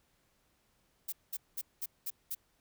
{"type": "noise bursts", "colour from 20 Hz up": "violet", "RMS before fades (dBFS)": -37, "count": 6, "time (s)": [1.08, 2.35], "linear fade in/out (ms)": 10, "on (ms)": 45, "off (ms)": 200, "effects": ["pink hiss -73 dBFS RMS until 2.6 s"]}